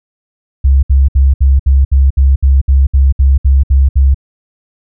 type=tone bursts; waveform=sine; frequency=67.6 Hz; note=C#2; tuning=43 cents flat; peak=-4 dBFS; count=14; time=0.64-4.145 s; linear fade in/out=10 ms; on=190 ms; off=65 ms; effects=none